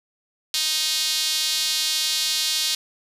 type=tone with high-pass filter; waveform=sawtooth; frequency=311.6 Hz; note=D#4; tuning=3 cents sharp; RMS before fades=-23 dBFS; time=0.54-2.75 s; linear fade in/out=2 ms; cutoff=4000 Hz; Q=2.3; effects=resampled to 32000 Hz + 7-bit